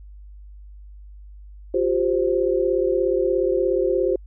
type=chord; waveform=sine; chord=F suspended second; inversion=none; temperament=equal with one note detuned; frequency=355.1 / 392 / 523.3 Hz; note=F4 / G4 / C5; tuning=+29 / 0 / 0 cents; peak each=-22 dBFS; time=1.74-4.16 s; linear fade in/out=5 ms; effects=added 50 Hz sine -39 dBFS peak until 4.26 s